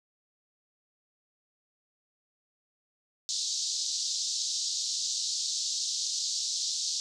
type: band-pass noise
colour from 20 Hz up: pink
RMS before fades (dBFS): -32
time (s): 3.29-7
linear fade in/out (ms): 0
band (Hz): 3900 to 7200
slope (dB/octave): 48
effects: none